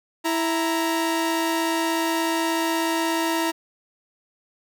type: tone pair together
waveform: sawtooth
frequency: 329.6 / 932.2 Hz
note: E4 / A#5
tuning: 0 / 0 cents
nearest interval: octave + tritone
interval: 1800 cents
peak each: -19 / -22 dBFS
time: 0.24-3.52 s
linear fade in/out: 20 ms
effects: none